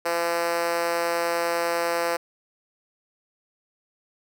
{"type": "tone with high-pass filter", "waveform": "5% pulse", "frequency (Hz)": 170, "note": "F3", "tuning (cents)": -46, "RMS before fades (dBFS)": -25, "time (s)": [0.05, 2.17], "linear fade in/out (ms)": 10, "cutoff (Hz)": 470, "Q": 2.7, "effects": []}